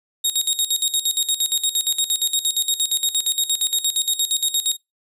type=tone with tremolo; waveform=20% pulse; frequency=3749 Hz; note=A#7; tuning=9 cents sharp; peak=-11 dBFS; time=0.24-4.77 s; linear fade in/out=10 ms; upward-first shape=square; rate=8.6 Hz; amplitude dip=80%; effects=noise-tail reverb RT60 0.2 s tail -23 dB re dry